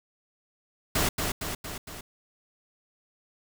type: noise with echo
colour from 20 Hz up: pink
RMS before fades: -25 dBFS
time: 0.95-1.09 s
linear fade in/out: 5 ms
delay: 230 ms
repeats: 4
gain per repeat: -4 dB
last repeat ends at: 2.01 s
effects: none